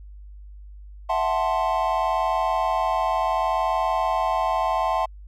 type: chord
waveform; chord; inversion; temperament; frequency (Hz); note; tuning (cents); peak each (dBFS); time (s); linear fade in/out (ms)
triangle; F# half-diminished seventh; third; equal; 659.3 / 740 / 880 / 1046.5; E5 / F#5 / A5 / C6; 0 / 0 / 0 / 0; -24; 1.09-5.06; 10
effects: added 50 Hz sine -39 dBFS peak until 5.27 s